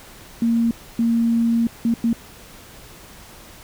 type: tone bursts at uneven times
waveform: sine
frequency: 231.4 Hz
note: A#3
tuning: 13 cents flat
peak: -15 dBFS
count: 4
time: 0.42-0.71 / 0.99-1.67 / 1.85-1.94 / 2.04-2.13 s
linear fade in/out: 2 ms
effects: pink hiss -43 dBFS RMS until 3.63 s